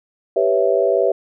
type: chord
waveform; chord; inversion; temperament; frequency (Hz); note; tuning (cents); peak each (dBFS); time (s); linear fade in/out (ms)
sine; C# half-diminished seventh; second; equal; 392 / 493.9 / 554.4 / 659.3; G4 / B4 / C#5 / E5; 0 / 0 / 0 / 0; -19; 0.36-1.12; 5
effects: none